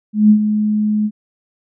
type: tone with ADSR envelope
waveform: sine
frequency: 211.9 Hz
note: G#3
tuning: 35 cents sharp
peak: -4 dBFS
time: 0.13-1.11 s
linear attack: 170 ms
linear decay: 84 ms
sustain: -9 dB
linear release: 55 ms
effects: none